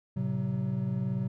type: chord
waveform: triangle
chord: F# diminished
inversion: first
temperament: equal with one note detuned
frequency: 110 / 130.81 / 188.12 Hz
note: A2 / C3 / F#3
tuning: 0 / 0 / +29 cents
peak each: -34 / -29 / -30 dBFS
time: 0.16-1.28 s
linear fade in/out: 10 ms
effects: none